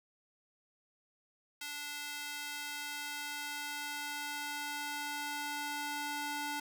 square tone with high-pass filter sweep, 292.3 Hz, D4, 8 cents flat, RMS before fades -40 dBFS, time 1.61-6.6 s, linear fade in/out 5 ms, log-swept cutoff 2000 to 730 Hz, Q 0.8, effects none

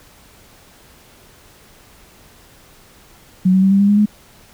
sine tone with pitch steps, 185 / 188.89 / 192.86 / 196.91 / 201 / 205.3 / 209.6 Hz, F#3 / F#3 / G3 / G3 / G3 / G#3 / G#3, 0 / +36 / -28 / +8 / +44 / -20 / +16 cents, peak -9 dBFS, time 3.45-4.059 s, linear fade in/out 10 ms, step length 87 ms, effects pink hiss -47 dBFS RMS until 4.53 s

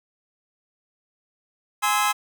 sawtooth chord, Ab augmented, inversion none, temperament just, 830.6 / 1038.3 / 1297.8 Hz, Ab5 / C6 / E6, 0 / -14 / -27 cents, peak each -20 dBFS, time 1.82-2.13 s, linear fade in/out 20 ms, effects none

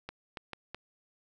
clicks, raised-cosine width 0.3 ms, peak -23 dBFS, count 4, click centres 0.09 / 0.372 / 0.533 / 0.746 s, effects none

